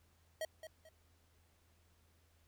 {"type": "tone with echo", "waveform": "square", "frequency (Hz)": 637, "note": "D#5", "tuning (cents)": 41, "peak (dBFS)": -38, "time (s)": [0.41, 0.45], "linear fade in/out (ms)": 2, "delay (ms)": 220, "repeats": 2, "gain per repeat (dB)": -10, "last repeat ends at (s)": 0.89, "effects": ["added 82 Hz sine -70 dBFS peak until 2.47 s", "pink hiss -74 dBFS RMS until 2.47 s"]}